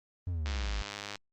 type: exponential sweep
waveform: triangle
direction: down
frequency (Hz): 92.5 to 49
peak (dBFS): -29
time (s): 0.27-0.82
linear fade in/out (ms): 0
type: click train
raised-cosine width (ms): 0.2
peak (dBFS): -21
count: 72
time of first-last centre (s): 0.46-1.156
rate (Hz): 102
effects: Opus 24 kbps